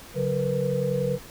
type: tone cluster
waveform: sine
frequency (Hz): 140.2 / 184 / 464.8 / 495.6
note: C#3 / F#3 / A#4 / B4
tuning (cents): +20 / -9 / -5 / +6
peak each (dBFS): -28 / -30 / -30 / -26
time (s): 0.14-1.19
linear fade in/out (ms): 50
effects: pink hiss -45 dBFS RMS until 1.3 s